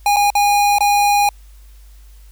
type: tone with dropouts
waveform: square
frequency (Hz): 818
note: G#5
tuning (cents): -26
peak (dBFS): -12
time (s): 0.06-1.29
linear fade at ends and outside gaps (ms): 2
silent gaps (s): 0.162-0.167 / 0.303-0.352 / 0.785-0.806
effects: added 50 Hz sine -39 dBFS peak until 2.31 s + white hiss -54 dBFS RMS until 2.31 s